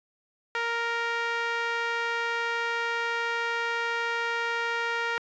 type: tone with band-pass filter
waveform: sawtooth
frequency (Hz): 466.2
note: A#4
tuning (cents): 0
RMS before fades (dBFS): -29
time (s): 0.55-5.18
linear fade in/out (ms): 0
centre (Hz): 1700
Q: 1.5
effects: resampled to 16000 Hz